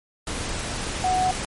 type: tone in noise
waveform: sine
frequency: 740 Hz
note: F#5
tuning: in tune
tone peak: -19 dBFS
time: 1.04-1.31 s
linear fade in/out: 2 ms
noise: pink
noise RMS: -29 dBFS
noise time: 0.27-1.45 s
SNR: +7 dB
effects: MP3 48 kbps